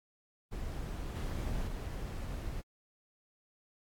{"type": "noise with level steps", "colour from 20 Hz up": "brown", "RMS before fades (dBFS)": [-39, -36, -39], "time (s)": [0.51, 2.62], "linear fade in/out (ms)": 20, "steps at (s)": [1.15, 1.67], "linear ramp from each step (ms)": 5, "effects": ["AAC 64 kbps"]}